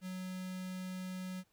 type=tone with notch filter; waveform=square; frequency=185 Hz; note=F#3; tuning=in tune; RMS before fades=-42 dBFS; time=0.01-1.44 s; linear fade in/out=50 ms; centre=730 Hz; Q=0.98; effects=pink hiss -75 dBFS RMS until 1.52 s